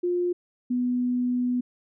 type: tone pair in turn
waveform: sine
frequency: 354 / 247.4 Hz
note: F4 / B3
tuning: +23 / +3 cents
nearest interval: tritone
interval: 620 cents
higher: first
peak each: -22 dBFS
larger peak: neither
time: 0.03-0.33 / 0.7-1.61 s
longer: second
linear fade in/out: 10 ms
effects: none